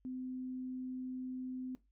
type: tone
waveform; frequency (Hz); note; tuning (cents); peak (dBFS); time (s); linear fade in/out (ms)
sine; 256.1; C4; -37; -39; 0.05-1.75; 0
effects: noise-tail reverb RT60 0.2 s tail -17 dB re dry + added 50 Hz sine -70 dBFS peak until 1.91 s